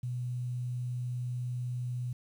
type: tone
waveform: sine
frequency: 123.47 Hz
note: B2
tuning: in tune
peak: -32 dBFS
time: 0.03-2.13 s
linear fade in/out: 5 ms
effects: 10-bit